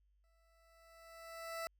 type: tone with exponential growth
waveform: 20% pulse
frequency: 661 Hz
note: E5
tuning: 5 cents sharp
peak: -34 dBFS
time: 0.24-1.67 s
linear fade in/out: 0 ms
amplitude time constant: 310 ms
effects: added 50 Hz sine -70 dBFS peak until 1.79 s